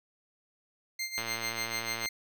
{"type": "tone with tremolo", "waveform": "20% pulse", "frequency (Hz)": 2100, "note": "C7", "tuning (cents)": 6, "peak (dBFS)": -26, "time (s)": [0.99, 2.09], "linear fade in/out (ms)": 5, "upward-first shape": "sine", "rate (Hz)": 6.8, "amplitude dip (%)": 75}
{"type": "click train", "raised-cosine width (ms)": 0.3, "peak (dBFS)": -20, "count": 102, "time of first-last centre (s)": [1.18, 2.058], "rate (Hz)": 115}
{"effects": []}